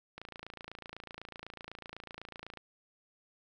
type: click train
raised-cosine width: 0.3 ms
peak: -28 dBFS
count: 68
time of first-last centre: 0.18-2.573 s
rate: 28 Hz
effects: none